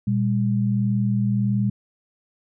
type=tone pair together; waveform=sine; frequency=119.46 / 200.9 Hz; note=A#2 / G3; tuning=+43 / +43 cents; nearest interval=major sixth; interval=900 cents; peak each=-21 dBFS; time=0.07-1.7 s; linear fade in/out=5 ms; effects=none